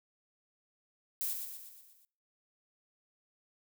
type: noise with echo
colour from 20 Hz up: violet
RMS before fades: -35 dBFS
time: 1.21-1.33 s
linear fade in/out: 0 ms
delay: 120 ms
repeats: 6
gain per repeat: -5 dB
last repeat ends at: 2.05 s
effects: noise-tail reverb RT60 0.5 s tail -24 dB re dry